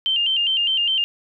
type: tone with vibrato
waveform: sine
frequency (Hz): 2960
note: F#7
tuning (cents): 0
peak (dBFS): -17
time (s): 0.06-1.04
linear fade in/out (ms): 0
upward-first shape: square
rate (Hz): 4.9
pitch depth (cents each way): 86
effects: none